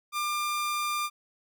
sawtooth tone, 1196 Hz, D6, 31 cents sharp, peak -24 dBFS, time 0.12-1.1 s, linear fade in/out 50 ms, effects none

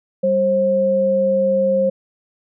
sine tone pair together, 196 / 533.3 Hz, G3 / C5, 0 / +33 cents, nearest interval octave + perfect fourth, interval 1733 cents, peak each -22 / -14 dBFS, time 0.23-1.9 s, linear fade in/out 10 ms, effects none

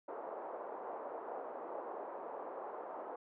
pink band-pass noise, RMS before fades -45 dBFS, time 0.08-3.16 s, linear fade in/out 5 ms, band 420 to 1000 Hz, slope 24 dB/octave, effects none

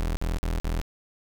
35% pulse tone bursts, 41.2 Hz, E1, in tune, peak -23 dBFS, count 4, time 0-0.815 s, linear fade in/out 0 ms, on 170 ms, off 45 ms, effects none

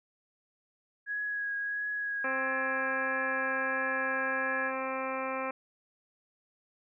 sine tone with vibrato, 1661.2 Hz, G#6, in tune, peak -31 dBFS, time 1.06-4.72 s, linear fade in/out 50 ms, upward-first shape triangle, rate 1.5 Hz, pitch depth 20 cents each way
harmonic tone, 263.4 Hz, C4, 12 cents sharp, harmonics 1 / 2 / 3 / 4 / 5 / 6 / 7 / 8 / 9 / 10, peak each -41 / -36 / -41 / -38 / -40 / -47 / -46 / -49 / -41 / -51 dBFS, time 2.24-5.51 s, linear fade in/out 5 ms
effects none

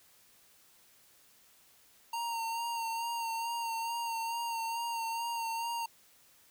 square tone with vibrato, 923 Hz, A#5, 17 cents flat, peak -34 dBFS, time 2.13-5.86 s, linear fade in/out 5 ms, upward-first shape sine, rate 2.3 Hz, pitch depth 27 cents each way, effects white hiss -63 dBFS RMS until 6.5 s

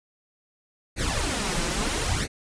pink noise with flanger, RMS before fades -26 dBFS, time 0.96-2.28 s, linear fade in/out 50 ms, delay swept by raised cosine 0.46 to 5.86 ms, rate 0.76 Hz, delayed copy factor +0.75, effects resampled to 22050 Hz

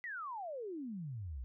sine exponential sweep, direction down, 2012 to 57.6 Hz, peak -40 dBFS, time 0.04-1.44 s, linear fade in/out 0 ms, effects none

